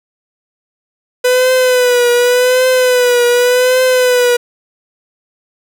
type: tone with vibrato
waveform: 45% pulse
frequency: 497.7 Hz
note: B4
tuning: 13 cents sharp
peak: -8 dBFS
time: 1.24-4.37 s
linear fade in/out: 10 ms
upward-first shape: triangle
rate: 0.87 Hz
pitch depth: 60 cents each way
effects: none